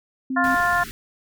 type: tone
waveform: sine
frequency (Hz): 261.6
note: C4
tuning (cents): 0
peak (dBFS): -23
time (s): 0.3-0.55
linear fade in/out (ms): 5
type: harmonic tone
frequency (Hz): 351.4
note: F4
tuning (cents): +11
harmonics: 2 / 3 / 4 / 5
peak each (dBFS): -23 / -23 / -23 / -23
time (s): 0.36-0.84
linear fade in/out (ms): 10
type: band-stop noise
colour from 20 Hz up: pink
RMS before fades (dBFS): -36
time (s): 0.44-0.91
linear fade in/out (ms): 0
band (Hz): 430 to 1300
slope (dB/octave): 96
effects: none